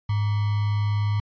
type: tone with sample-and-hold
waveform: sine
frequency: 103.83 Hz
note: G#2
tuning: in tune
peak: -20 dBFS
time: 0.09-1.2 s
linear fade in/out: 5 ms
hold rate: 1050 Hz
effects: resampled to 11025 Hz